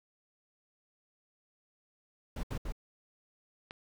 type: noise bursts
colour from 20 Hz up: brown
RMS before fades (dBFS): -36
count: 3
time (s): 2.36-2.723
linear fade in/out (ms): 5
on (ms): 73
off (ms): 72
type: click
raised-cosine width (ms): 0.3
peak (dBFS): -27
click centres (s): 3.709
effects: none